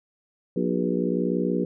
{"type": "harmonic tone with a mistuned harmonic", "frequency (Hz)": 60.6, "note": "B1", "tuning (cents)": -32, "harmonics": [3, 4, 5, 6, 7, 8], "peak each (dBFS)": [-27, -28, -29, -30, -30, -31], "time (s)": [0.56, 1.65], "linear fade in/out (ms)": 5, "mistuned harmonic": 7, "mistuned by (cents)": -61, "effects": []}